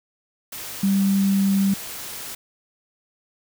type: tone in noise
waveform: sine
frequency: 196 Hz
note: G3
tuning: in tune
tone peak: -16 dBFS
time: 0.83-1.74 s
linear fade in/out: 5 ms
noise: white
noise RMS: -34 dBFS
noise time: 0.52-2.35 s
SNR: +15 dB
effects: none